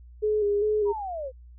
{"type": "tone with vibrato", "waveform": "sine", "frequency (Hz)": 417, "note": "G#4", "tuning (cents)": 7, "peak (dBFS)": -21, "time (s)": [0.22, 0.93], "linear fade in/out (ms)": 20, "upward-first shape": "square", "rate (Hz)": 2.5, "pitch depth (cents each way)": 35}
{"type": "linear sweep", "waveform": "sine", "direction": "down", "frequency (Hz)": [987.8, 493.9], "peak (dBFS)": -30, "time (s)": [0.85, 1.32], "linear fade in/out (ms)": 50}
{"effects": ["added 60 Hz sine -45 dBFS peak until 1.58 s"]}